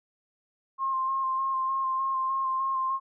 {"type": "tone with vibrato", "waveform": "sine", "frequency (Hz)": 1062, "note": "C6", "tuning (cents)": 25, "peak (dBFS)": -25, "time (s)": [0.78, 3], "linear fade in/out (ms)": 50, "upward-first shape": "square", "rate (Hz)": 3.3, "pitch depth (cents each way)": 17, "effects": []}